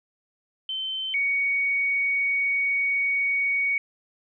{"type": "tone pair in turn", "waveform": "sine", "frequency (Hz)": [3085, 2238], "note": ["G7", "C#7"], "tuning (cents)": [-28, 16], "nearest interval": "tritone", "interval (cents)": 556, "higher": "first", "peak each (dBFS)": [-27, -21], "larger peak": "second", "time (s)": [[0.69, 1.14], [1.14, 3.78]], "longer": "second", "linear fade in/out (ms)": 2, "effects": []}